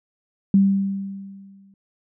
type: tone with exponential decay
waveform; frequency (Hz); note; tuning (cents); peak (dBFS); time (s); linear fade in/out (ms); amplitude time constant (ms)
sine; 196; G3; 0; -10; 0.54-1.74; 2; 260
effects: none